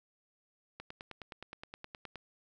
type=click train; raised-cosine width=0.3 ms; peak=-28 dBFS; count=14; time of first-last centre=0.8-2.157 s; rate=9.58 Hz; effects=none